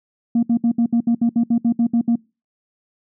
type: tone bursts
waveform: sine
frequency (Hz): 233.9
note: A#3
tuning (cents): +6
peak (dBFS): -11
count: 13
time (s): 0.35-2.157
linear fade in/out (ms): 5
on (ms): 79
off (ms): 65
effects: noise-tail reverb RT60 0.3 s tail -26 dB re dry + tanh soft clip ceiling -11 dBFS